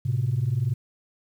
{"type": "tone pair together", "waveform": "sine", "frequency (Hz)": [109.82, 130.6], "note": ["A2", "C3"], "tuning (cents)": [-3, -3], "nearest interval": "minor third", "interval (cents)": 300, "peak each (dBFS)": [-24, -23], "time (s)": [0.05, 0.74], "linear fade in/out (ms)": 10, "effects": ["tanh soft clip ceiling -16 dBFS", "9-bit"]}